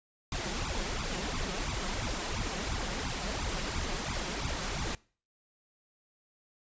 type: noise with flanger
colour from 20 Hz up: pink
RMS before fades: -34 dBFS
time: 0.32-4.95 s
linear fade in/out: 2 ms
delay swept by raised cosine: 0.81 to 5.61 ms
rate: 2.9 Hz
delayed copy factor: +1
effects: noise-tail reverb RT60 0.4 s tail -23 dB re dry + resampled to 16000 Hz